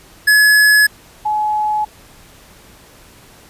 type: tone pair in turn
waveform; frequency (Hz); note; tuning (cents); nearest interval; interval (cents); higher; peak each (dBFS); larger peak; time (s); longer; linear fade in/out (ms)
square / sine; 1699 / 849.5; G#6 / G#5; +39 / +39; octave; 1200; first; -8 / -14; first; 0.27-0.87 / 1.25-1.85; neither; 10
effects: pink hiss -44 dBFS RMS until 3.49 s + resampled to 32000 Hz